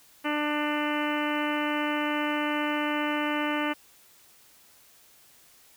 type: harmonic tone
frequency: 297.5 Hz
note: D4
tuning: 22 cents sharp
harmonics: 1 / 2 / 3 / 4 / 5 / 6 / 7 / 8 / 9 / 10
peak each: -29 / -34 / -34 / -35 / -36 / -37 / -37 / -40 / -41 / -39 dBFS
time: 0.24-3.74 s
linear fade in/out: 20 ms
effects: white hiss -57 dBFS RMS until 5.76 s